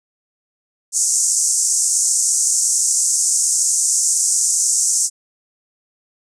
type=band-pass noise; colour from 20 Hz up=white; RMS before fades=-17 dBFS; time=0.92-5.1 s; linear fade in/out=50 ms; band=6000 to 8800 Hz; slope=48 dB/octave; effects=none